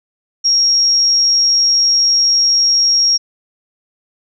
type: tone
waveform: sine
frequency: 5588 Hz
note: F8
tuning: in tune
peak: -9 dBFS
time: 0.44-3.18 s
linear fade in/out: 20 ms
effects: none